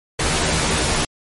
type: noise with comb filter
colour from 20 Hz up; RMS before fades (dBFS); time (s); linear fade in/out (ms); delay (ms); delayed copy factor
pink; -19; 0.19-1.05; 5; 13; +0.9
effects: MP3 48 kbps